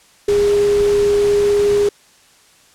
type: tone in noise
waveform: sine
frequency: 408.8 Hz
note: G#4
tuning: 27 cents flat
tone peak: -11 dBFS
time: 0.28-1.89 s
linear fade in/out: 5 ms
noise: pink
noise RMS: -28 dBFS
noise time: 0.28-1.89 s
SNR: +14 dB
effects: white hiss -50 dBFS RMS until 2.74 s + low-pass 9000 Hz 12 dB/octave